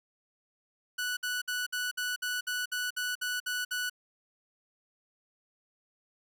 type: tone bursts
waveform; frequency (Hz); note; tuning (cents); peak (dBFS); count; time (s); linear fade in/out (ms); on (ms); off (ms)
sawtooth; 1480; F#6; 0; -27; 12; 0.98-3.898; 10; 190; 58
effects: none